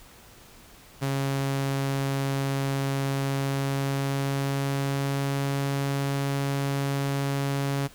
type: tone with pitch glide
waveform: sawtooth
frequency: 137.2 to 139.03 Hz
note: C#3 to C#3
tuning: -17 to +5 cents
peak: -21 dBFS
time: 1.01-7.88 s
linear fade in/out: 20 ms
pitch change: +22 cents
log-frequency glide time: 3.17-5.61 s
effects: pink hiss -51 dBFS RMS until 7.94 s